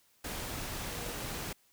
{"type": "tone in noise", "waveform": "sine", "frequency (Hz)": 477.1, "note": "A#4", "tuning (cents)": 40, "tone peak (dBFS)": -48, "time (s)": [0.91, 1.13], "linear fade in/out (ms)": 5, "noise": "pink", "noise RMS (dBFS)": -39, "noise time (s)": [0.24, 1.53], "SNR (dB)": -12, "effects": ["white hiss -68 dBFS RMS until 1.72 s"]}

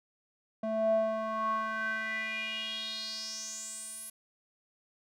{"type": "tone with band-pass filter sweep", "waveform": "square", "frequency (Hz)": 220, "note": "A3", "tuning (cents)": 0, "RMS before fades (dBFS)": -34, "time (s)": [0.63, 4.1], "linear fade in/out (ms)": 5, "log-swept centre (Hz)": [510, 11000], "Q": 5.9, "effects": []}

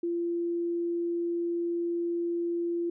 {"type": "tone", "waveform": "sine", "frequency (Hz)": 342.6, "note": "F4", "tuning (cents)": -33, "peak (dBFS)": -27, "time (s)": [0.03, 2.9], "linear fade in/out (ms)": 5, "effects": []}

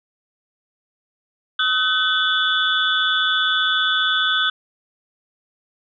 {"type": "tone cluster", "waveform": "sine", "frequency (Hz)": [1272, 1516, 3001, 3411, 3586], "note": ["D#6", "F#6", "F#7", "G#7", "A7"], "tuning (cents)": [38, 42, 24, 46, 32], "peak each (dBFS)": [-24, -20, -28, -21, -26], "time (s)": [1.59, 4.5], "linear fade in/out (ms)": 5, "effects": []}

